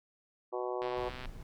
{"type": "harmonic tone", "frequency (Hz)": 123.8, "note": "B2", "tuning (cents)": 5, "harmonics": [3, 4, 5, 6, 7, 8, 9], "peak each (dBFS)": [-37, -39, -41, -43, -44, -45, -46], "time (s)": [0.52, 1.1], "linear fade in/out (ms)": 20}
{"type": "click train", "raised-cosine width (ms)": 0.3, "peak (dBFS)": -28, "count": 56, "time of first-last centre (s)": [0.82, 1.257], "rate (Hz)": 126}
{"type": "noise", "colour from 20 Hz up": "brown", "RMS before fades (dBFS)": -45, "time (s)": [0.97, 1.43], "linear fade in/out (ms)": 2}
{"effects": []}